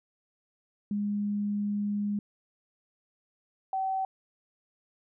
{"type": "tone pair in turn", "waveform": "sine", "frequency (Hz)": [205.4, 765.3], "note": ["G#3", "G5"], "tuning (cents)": [-19, -42], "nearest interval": "octave + major seventh", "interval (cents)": 2277, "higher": "second", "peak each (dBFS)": -27, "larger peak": "neither", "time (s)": [[0.91, 2.19], [3.73, 4.05]], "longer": "first", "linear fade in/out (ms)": 2, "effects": []}